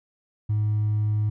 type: tone with hard clipping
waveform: triangle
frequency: 106 Hz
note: G#2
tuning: 36 cents sharp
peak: -20 dBFS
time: 0.49-1.3 s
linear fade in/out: 10 ms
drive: 2 dB
effects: none